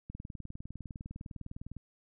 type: click train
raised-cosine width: 5 ms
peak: -30 dBFS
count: 34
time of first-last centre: 0.1-1.767 s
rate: 19.8 Hz
effects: none